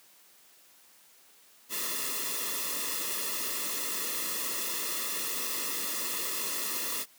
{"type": "noise with comb filter", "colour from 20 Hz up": "white", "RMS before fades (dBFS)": -33, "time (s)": [1.69, 7.06], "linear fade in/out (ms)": 50, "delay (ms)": 1.3, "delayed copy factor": -0.95, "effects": ["white hiss -59 dBFS RMS until 7.18 s", "high-pass 200 Hz 12 dB/octave"]}